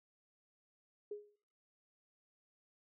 sine tone with exponential decay, 415.3 Hz, G#4, in tune, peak -38 dBFS, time 1.11-1.36 s, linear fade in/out 5 ms, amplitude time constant 54 ms, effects noise-tail reverb RT60 0.7 s tail -26 dB re dry

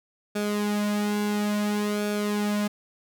sawtooth tone with flanger, 207.7 Hz, G#3, in tune, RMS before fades -26 dBFS, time 0.35-2.68 s, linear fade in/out 10 ms, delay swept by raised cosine 1 to 3.2 ms, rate 0.58 Hz, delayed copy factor -0.65, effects none

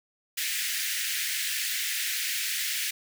pink high-pass noise, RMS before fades -30 dBFS, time 0.37-2.91 s, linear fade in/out 10 ms, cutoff 1700 Hz, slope 48 dB/octave, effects none

